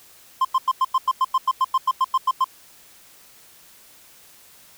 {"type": "tone bursts", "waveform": "triangle", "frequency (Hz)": 1046.5, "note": "C6", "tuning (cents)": 0, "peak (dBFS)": -13, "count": 16, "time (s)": [0.41, 2.444], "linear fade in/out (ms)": 5, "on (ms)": 39, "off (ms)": 94, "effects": ["white hiss -50 dBFS RMS until 4.77 s"]}